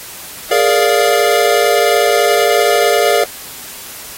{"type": "chord", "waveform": "square", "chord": "Bb dominant seventh", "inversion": "third", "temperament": "equal with one note detuned", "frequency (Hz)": [415.3, 466.2, 583.3, 698.5], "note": ["Ab4", "Bb4", "D5", "F5"], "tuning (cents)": [0, 0, -12, 0], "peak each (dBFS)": -16, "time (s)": [0.51, 3.24], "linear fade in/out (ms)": 5, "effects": ["white hiss -31 dBFS RMS until 4.17 s", "AAC 48 kbps"]}